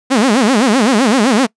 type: tone with vibrato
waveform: sawtooth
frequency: 237 Hz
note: A#3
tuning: 29 cents sharp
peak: -5 dBFS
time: 0.1-1.47 s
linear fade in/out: 20 ms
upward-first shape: sine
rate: 7.8 Hz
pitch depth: 260 cents each way
effects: noise-tail reverb RT60 0.1 s tail -24 dB re dry + resampled to 22050 Hz